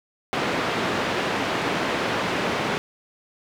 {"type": "band-pass noise", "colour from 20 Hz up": "pink", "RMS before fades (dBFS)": -25, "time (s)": [0.33, 2.78], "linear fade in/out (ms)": 0, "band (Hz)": [210, 2900], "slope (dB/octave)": 12, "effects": []}